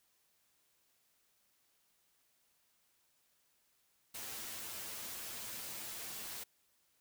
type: noise with comb filter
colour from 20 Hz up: white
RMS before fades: -45 dBFS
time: 4.14-6.44 s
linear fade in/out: 10 ms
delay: 9 ms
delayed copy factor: +0.6
effects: white hiss -75 dBFS RMS until 7 s